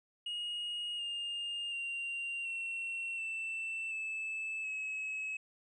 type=tone with pitch steps; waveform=triangle; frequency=2874 / 2821 / 2770 / 2719 / 2669 / 2620 / 2572 Hz; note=F7 / F7 / F7 / F7 / E7 / E7 / E7; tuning=+49 / +17 / -15 / -47 / +21 / -11 / -43 cents; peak=-34 dBFS; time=0.26-5.37 s; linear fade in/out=5 ms; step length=730 ms; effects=tanh soft clip ceiling -30 dBFS + resampled to 24000 Hz